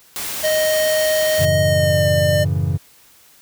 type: noise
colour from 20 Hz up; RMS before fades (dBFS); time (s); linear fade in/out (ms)
white; -26; 0.16-1.45; 0
type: tone with pitch glide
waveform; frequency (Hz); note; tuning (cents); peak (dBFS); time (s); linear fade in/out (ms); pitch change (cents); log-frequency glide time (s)
square; 622.3 to 601.1; D#5 to D5; 0 to +40; -16; 0.43-2.45; 20; -60; 1.61-2.08
type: chord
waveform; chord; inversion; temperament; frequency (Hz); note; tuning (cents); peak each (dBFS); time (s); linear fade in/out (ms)
triangle; F# minor seventh; none; equal; 92.5 / 110 / 138.59 / 164.81; F#2 / A2 / C#3 / E3; 0 / 0 / 0 / 0; -18 / -23 / -19 / -23; 1.38-2.78; 20
effects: white hiss -50 dBFS RMS until 3.41 s